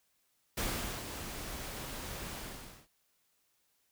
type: noise with ADSR envelope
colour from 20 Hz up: pink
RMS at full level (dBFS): -34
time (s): 0.57-2.88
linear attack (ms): 8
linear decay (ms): 440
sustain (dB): -8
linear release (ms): 530
effects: white hiss -75 dBFS RMS until 3.91 s